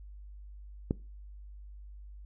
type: click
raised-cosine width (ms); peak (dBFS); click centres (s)
3; -15; 0.909
effects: noise-tail reverb RT60 0.3 s tail -21 dB re dry + added 50 Hz sine -45 dBFS peak until 2.25 s